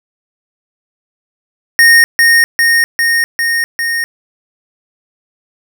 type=tone with echo; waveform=square; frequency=1850 Hz; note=A#6; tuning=14 cents flat; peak=-4 dBFS; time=1.79-2.04 s; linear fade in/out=0 ms; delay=400 ms; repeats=5; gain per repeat=-2 dB; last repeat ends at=4.04 s; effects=none